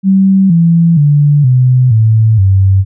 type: tone with pitch steps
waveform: sine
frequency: 192.6 / 167.67 / 145.96 / 127.07 / 110.62 / 96.3 Hz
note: G3 / E3 / D3 / B2 / A2 / G2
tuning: -30 / +30 / -10 / +50 / +10 / -30 cents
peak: -4 dBFS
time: 0.03-2.85 s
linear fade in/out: 50 ms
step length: 470 ms
effects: none